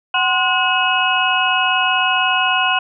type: tone cluster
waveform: sine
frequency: 749 / 1045 / 1455 / 2566 / 2901 Hz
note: F#5 / C6 / F#6 / E7 / F#7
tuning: +21 / -2 / -29 / -47 / -35 cents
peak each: -20 dBFS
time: 0.14-2.79 s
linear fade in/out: 5 ms
effects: none